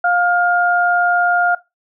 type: tone pair together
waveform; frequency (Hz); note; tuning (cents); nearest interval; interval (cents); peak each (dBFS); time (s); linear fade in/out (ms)
sine; 706 / 1413.8; F5 / F6; +19 / +21; octave; 1202; -15; 0.04-1.55; 5
effects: noise-tail reverb RT60 0.2 s tail -17 dB re dry